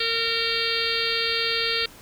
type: harmonic tone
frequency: 458.8 Hz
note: A#4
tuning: 28 cents flat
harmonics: 1 / 3 / 4 / 5 / 6 / 7 / 8 / 9 / 10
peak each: -31 / -32 / -32 / -31 / -31 / -31 / -30 / -31 / -29 dBFS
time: 0-1.86 s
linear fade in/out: 5 ms
effects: pink hiss -47 dBFS RMS until 2.01 s